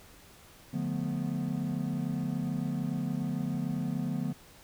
triangle chord, B half-diminished seventh, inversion first, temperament equal with one note detuned, 146.83 / 177.46 / 220 / 246.9 Hz, D3 / F3 / A3 / B3, 0 / +28 / 0 / 0 cents, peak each -33 / -33 / -35 / -33 dBFS, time 0.73-4.33 s, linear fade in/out 10 ms, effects pink hiss -55 dBFS RMS until 4.63 s

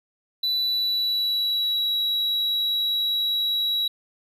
triangle tone with pitch glide, 3974 to 3885 Hz, B7 to B7, +10 to -29 cents, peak -20 dBFS, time 0.43-3.88 s, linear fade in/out 5 ms, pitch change -39 cents, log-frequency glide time 0.54-1.91 s, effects none

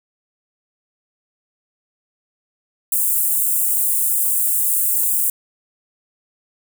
white high-pass noise, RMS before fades -18 dBFS, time 2.92-5.3 s, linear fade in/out 2 ms, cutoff 8000 Hz, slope 48 dB/octave, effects none

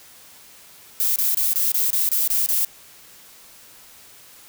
violet noise bursts, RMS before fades -20 dBFS, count 9, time 1-2.648 s, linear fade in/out 0 ms, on 160 ms, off 26 ms, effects white hiss -47 dBFS RMS until 4.48 s

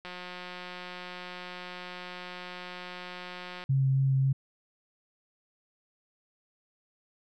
click train, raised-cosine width 0.3 ms, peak -25 dBFS, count 647, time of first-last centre 0.05-3.639 s, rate 180 Hz
sine tone with vibrato, 134.5 Hz, C3, 48 cents sharp, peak -22 dBFS, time 3.69-4.33 s, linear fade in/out 10 ms, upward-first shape sine, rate 3.7 Hz, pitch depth 10 cents each way
effects none

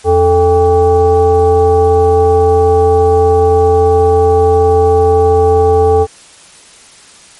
sine tone with frequency modulation, 438.5 Hz, A4, 6 cents flat, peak -5 dBFS, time 0.04-6.07 s, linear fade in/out 50 ms, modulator 354 Hz, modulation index 0.91, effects white hiss -39 dBFS RMS until 7.39 s + MP3 48 kbps

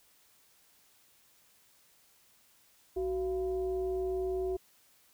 sine tone with frequency modulation, 373.3 Hz, F#4, 15 cents sharp, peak -30 dBFS, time 2.96-4.57 s, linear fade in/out 10 ms, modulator 314 Hz, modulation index 0.49, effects white hiss -65 dBFS RMS until 5.13 s

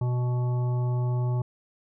harmonic tone, 123.47 Hz, B2, in tune, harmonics 1 / 3 / 5 / 7 / 9, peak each -23 / -38 / -42 / -41 / -47 dBFS, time 0.01-1.42 s, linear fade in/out 5 ms, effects none

